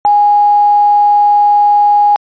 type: tone with quantisation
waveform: sine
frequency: 825 Hz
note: G#5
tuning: 12 cents flat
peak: -5 dBFS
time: 0.05-2.16 s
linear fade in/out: 0 ms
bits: 5
effects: resampled to 11025 Hz